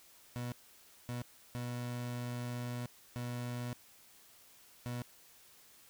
30% pulse tone bursts at uneven times, 121.9 Hz, B2, 22 cents flat, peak -35 dBFS, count 5, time 0.36-0.52 / 1.09-1.22 / 1.55-2.86 / 3.16-3.73 / 4.86-5.02 s, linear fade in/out 0 ms, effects white hiss -61 dBFS RMS until 5.89 s

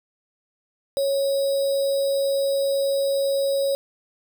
sine tone with sample-and-hold, 551 Hz, C#5, 11 cents flat, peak -19 dBFS, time 0.97-3.75 s, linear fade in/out 0 ms, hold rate 4410 Hz, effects none

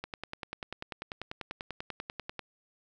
click train, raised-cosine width 0.3 ms, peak -21 dBFS, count 25, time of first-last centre 0.04-2.393 s, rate 10.2 Hz, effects none

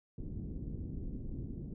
pink low-pass noise, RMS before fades -41 dBFS, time 0.18-1.74 s, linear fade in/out 2 ms, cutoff 310 Hz, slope 24 dB/octave, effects none

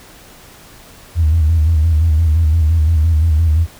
sine tone with vibrato, 79.8 Hz, D#2, 44 cents sharp, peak -8 dBFS, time 1.15-3.67 s, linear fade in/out 50 ms, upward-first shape square, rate 5.8 Hz, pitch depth 68 cents each way, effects tanh soft clip ceiling -5 dBFS + pink hiss -41 dBFS RMS until 3.79 s

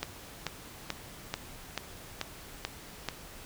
click train, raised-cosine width 0.2 ms, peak -14 dBFS, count 8, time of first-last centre 0.03-3.087 s, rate 2.29 Hz, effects pink hiss -48 dBFS RMS until 3.45 s

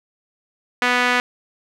sawtooth tone with band-pass filter, 246.9 Hz, B3, in tune, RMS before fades -18 dBFS, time 0.82-1.2 s, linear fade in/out 0 ms, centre 1900 Hz, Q 1.4, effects none

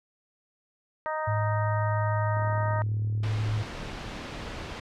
harmonic tone, 311.1 Hz, D#4, in tune, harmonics 2 / 3 / 4 / 5 / 6, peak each -32 / -32 / -35 / -40 / -39 dBFS, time 1.06-2.82 s, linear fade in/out 0 ms
sine tone with pitch glide, 106.5 to 107.49 Hz, G#2 to A2, +44 to -40 cents, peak -25 dBFS, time 1.27-3.63 s, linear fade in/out 10 ms, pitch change +16 cents, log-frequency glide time 3.04-3.5 s
click train, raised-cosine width 3 ms, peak -33 dBFS, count 89, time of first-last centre 2.37-4.662 s, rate 38.4 Hz
pink noise, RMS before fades -37 dBFS, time 3.23-4.8 s, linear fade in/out 5 ms
effects low-pass 4000 Hz 12 dB/octave

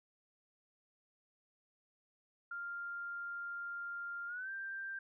sine tone with pitch glide, 1396.9 to 1577.1 Hz, F6 to G6, 0 to +10 cents, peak -40 dBFS, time 2.51-4.99 s, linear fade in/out 5 ms, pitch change +210 cents, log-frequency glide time 4.27-4.5 s, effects none

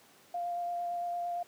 sine tone with vibrato, 698.5 Hz, F5, in tune, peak -32 dBFS, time 0.34-1.43 s, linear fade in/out 5 ms, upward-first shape square, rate 8.8 Hz, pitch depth 8 cents each way, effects pink hiss -60 dBFS RMS until 1.47 s + high-pass 200 Hz 12 dB/octave

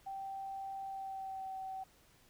sine tone with pitch glide, 779 to 763.9 Hz, G5 to G5, -11 to -45 cents, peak -40 dBFS, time 0.06-1.84 s, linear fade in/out 10 ms, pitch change -34 cents, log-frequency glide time 0.84-1.57 s, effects pink hiss -66 dBFS RMS until 2.29 s

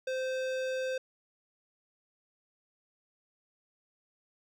sine tone with hard clipping, 519 Hz, C5, 14 cents flat, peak -33 dBFS, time 0.07-0.98 s, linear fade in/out 5 ms, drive 17 dB, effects none

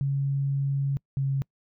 sine tone pair in turn, 138.59 / 136.52 Hz, C#3 / C#3, 0 / -26 cents, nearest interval unison, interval 26 cents, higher first, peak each -23 dBFS, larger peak neither, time 0.01-0.97 / 1.17-1.42 s, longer first, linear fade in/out 0 ms, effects noise-tail reverb RT60 0.1 s tail -26 dB re dry

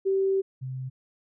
sine tone pair in turn, 386.8 / 130.05 Hz, G4 / C3, -23 / -10 cents, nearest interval octave + perfect fifth, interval 1887 cents, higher first, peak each -21 / -31 dBFS, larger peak first, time 0.05-0.42 / 0.61-0.9 s, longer first, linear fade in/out 20 ms, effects none

